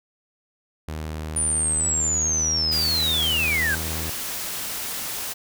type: tone with pitch glide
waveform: sawtooth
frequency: 77.78 to 79.78 Hz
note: D#2 to D#2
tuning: 0 to +44 cents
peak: -25 dBFS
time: 0.88-4.1 s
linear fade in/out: 0 ms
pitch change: +44 cents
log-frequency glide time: 1.35-3.27 s
type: linear sweep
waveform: sine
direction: down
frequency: 9550 to 1523 Hz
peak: -20 dBFS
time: 1.36-3.75 s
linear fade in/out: 5 ms
type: noise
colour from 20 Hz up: white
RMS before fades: -30 dBFS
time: 2.71-5.34 s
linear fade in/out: 20 ms
effects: none